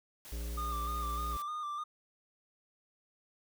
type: noise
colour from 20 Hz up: white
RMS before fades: -50 dBFS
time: 0.25-1.42 s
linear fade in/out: 0 ms
type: harmonic tone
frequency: 58.3 Hz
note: A#1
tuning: 1 cent sharp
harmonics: 1 / 3 / 5 / 7 / 9 / 10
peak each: -36 / -52 / -53 / -53 / -59 / -60 dBFS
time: 0.32-1.37 s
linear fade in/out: 5 ms
type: tone with vibrato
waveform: triangle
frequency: 1200 Hz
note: D6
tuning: 37 cents sharp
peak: -34 dBFS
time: 0.57-1.84 s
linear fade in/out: 10 ms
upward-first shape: square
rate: 3.3 Hz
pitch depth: 33 cents each way
effects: none